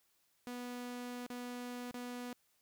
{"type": "tone with dropouts", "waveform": "sawtooth", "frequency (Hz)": 245.3, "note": "B3", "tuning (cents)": -12, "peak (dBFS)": -38, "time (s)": [0.47, 2.33], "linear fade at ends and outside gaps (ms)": 0, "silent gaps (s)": [[1.264, 1.301], [1.911, 1.943]], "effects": ["white hiss -75 dBFS RMS until 2.61 s"]}